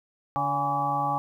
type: harmonic tone with a mistuned harmonic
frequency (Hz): 143.2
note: D3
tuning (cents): -43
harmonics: 1 / 2 / 4 / 5 / 6 / 7 / 8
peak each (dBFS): -34 / -37 / -37 / -37 / -26 / -38 / -29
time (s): 0.36-1.18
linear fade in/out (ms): 0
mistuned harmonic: 6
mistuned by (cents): -67
effects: 10-bit